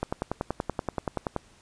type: click train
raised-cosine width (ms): 1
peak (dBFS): -13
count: 15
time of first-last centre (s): 0.03-1.363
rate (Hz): 10.5
effects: pink hiss -58 dBFS RMS until 1.61 s + resampled to 22050 Hz